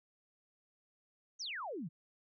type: exponential sweep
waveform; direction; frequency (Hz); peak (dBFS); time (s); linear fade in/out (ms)
sine; down; 6560 to 138.59; -39; 1.39-1.89; 20
effects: none